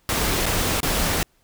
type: noise with dropouts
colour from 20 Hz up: pink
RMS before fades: -22 dBFS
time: 0.09-1.23 s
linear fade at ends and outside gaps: 1 ms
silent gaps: 0.458-0.463 / 0.804-0.83 s
effects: pink hiss -63 dBFS RMS until 1.43 s